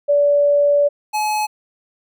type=tone pair in turn; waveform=sine / square; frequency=577 / 851.1 Hz; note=D5 / G#5; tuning=-31 / +42 cents; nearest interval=perfect fifth; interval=673 cents; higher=second; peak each=-11 / -18 dBFS; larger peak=first; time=0.08-0.89 / 1.13-1.47 s; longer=first; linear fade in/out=20 ms; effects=none